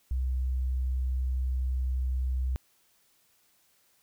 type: tone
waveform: sine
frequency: 64 Hz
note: C2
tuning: 38 cents flat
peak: -26 dBFS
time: 0.11-2.56 s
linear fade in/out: 0 ms
effects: white hiss -67 dBFS RMS until 4.02 s